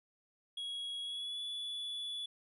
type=tone with pitch glide; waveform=triangle; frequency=3322 to 3431 Hz; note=G#7 to A7; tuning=0 to -44 cents; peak=-37 dBFS; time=0.57-2.26 s; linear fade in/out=5 ms; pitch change=+56 cents; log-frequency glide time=1.02-1.4 s; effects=resampled to 32000 Hz